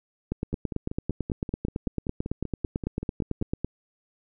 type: two click trains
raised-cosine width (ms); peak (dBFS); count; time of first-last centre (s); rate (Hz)
3; -14 / -19; 31 / 16; 0.32-3.646 / 0.53-3.415; 9.02 / 5.2
effects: none